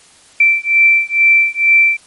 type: beating tone pair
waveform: sine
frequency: 2339 / 2341.2 Hz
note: D7 / D7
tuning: -8 / -6 cents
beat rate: 2.2 Hz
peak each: -11 dBFS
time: 0.4-1.97 s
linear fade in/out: 5 ms
effects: white hiss -45 dBFS RMS until 2.06 s + MP3 48 kbps